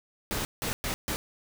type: noise bursts at uneven times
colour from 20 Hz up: pink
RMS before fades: -31 dBFS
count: 4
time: 0.31-0.45 / 0.62-0.73 / 0.84-0.94 / 1.08-1.16 s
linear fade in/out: 0 ms
effects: none